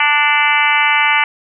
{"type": "harmonic tone with a mistuned harmonic", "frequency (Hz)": 294.4, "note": "D4", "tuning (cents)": 4, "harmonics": [3, 4, 5, 6, 7, 8, 9, 10], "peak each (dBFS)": [-17, -20, -20, -21, -16, -17, -21, -22], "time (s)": [0, 1.24], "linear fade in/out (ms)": 2, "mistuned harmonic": 8, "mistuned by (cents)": -26, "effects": []}